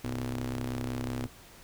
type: ring-modulated tone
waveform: sawtooth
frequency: 65.41 Hz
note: C2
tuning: in tune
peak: -25 dBFS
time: 0.04-1.27 s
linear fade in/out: 5 ms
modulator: 181 Hz
effects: pink hiss -53 dBFS RMS until 1.63 s